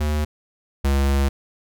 square tone pair in turn, 75.3 / 69.07 Hz, D2 / C#2, +44 / -6 cents, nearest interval minor second, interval 150 cents, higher first, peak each -20 / -17 dBFS, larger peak second, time 0-0.25 / 0.84-1.29 s, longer second, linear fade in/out 10 ms, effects none

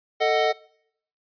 square chord, D# diminished, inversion second, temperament equal with one note detuned, 443.8 / 622.3 / 740 Hz, A4 / D#5 / F#5, +15 / 0 / 0 cents, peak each -24 dBFS, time 0.2-0.53 s, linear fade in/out 20 ms, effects noise-tail reverb RT60 0.7 s tail -23 dB re dry + resampled to 11025 Hz

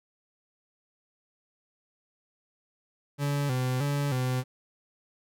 40% pulse tone with vibrato, 135.1 Hz, C#3, 44 cents flat, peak -25 dBFS, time 3.18-4.44 s, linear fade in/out 50 ms, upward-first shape square, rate 1.6 Hz, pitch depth 100 cents each way, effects none

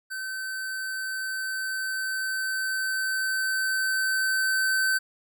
square tone with level ramp, 1537 Hz, G6, 35 cents flat, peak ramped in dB -32 to -22 dBFS, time 0.1-4.99 s, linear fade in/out 20 ms, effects none

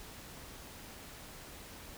silence, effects pink hiss -50 dBFS RMS until 1.97 s

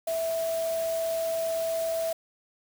sine tone in noise, 657 Hz, E5, 6 cents flat, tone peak -26 dBFS, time 0.07-2.13 s, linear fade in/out 5 ms, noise white, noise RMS -40 dBFS, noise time 0.07-2.13 s, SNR +11 dB, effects none

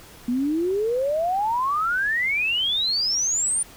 sine exponential sweep, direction up, 236.1 to 9390 Hz, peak -20 dBFS, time 0.28-3.63 s, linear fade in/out 5 ms, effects pink hiss -46 dBFS RMS until 3.76 s

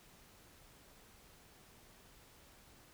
silence, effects pink hiss -62 dBFS RMS until 2.93 s

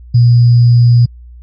sine tone with sample-and-hold, 120 Hz, B2, 49 cents flat, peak -3 dBFS, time 0.14-1.06 s, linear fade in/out 10 ms, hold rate 4900 Hz, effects added 60 Hz sine -31 dBFS peak until 1.42 s + MP3 32 kbps

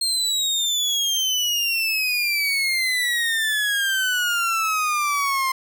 30% pulse exponential sweep, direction down, 4223 to 1046.5 Hz, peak -17 dBFS, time 0.01-5.52 s, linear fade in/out 5 ms, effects none

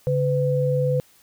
sine tone pair together, 141.2 / 503.2 Hz, C#3 / B4, +32 / +32 cents, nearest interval octave + minor seventh, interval 2200 cents, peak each -21 dBFS, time 0.07-1 s, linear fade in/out 0 ms, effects white hiss -56 dBFS RMS until 1.22 s

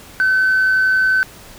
sine tone with amplitude modulation, 1524 Hz, G6, 49 cents flat, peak -9 dBFS, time 0.2-1.23 s, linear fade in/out 0 ms, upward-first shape sine, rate 111 Hz, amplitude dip 25%, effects tanh soft clip ceiling -9 dBFS + pink hiss -40 dBFS RMS until 1.58 s

